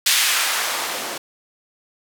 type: noise with band-pass filter sweep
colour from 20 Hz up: blue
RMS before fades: -21 dBFS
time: 0.06-1.18 s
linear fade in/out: 5 ms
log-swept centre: 2600 to 380 Hz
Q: 0.85
effects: none